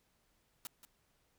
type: noise with echo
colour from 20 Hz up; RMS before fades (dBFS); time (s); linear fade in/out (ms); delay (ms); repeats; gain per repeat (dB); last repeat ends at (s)
white; -44; 0.65-0.67; 0; 180; 1; -12; 0.85
effects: pink hiss -75 dBFS RMS until 1.38 s